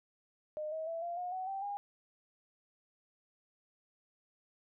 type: tone with pitch steps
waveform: sine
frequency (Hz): 611 / 636.2 / 662.5 / 689.8 / 718.3 / 747.9 / 778.8 / 810.9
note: D#5 / D#5 / E5 / F5 / F5 / F#5 / G5 / G#5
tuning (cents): -32 / +38 / +9 / -22 / +48 / +18 / -12 / -42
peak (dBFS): -36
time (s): 0.57-1.77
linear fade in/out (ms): 0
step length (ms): 150
effects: none